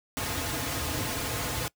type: noise with comb filter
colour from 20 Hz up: pink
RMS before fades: -31 dBFS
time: 0.17-1.68 s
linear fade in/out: 0 ms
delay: 5.2 ms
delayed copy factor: -0.65
effects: noise-tail reverb RT60 0.1 s tail -23 dB re dry + high-pass 60 Hz 12 dB/octave